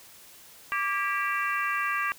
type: harmonic tone with a mistuned harmonic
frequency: 390 Hz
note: G4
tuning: 9 cents flat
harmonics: 3 / 4 / 5 / 6 / 7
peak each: -29 / -31 / -33 / -35 / -36 dBFS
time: 0.72-2.12 s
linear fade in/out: 0 ms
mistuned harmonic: 4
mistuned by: +67 cents
effects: white hiss -51 dBFS RMS until 2.18 s